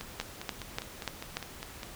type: two click trains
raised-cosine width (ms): 0.2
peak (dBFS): -14 / -21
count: 5 / 10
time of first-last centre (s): 0.2-1.37 / 0.01-1.832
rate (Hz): 3.42 / 4.94
effects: pink hiss -47 dBFS RMS until 1.95 s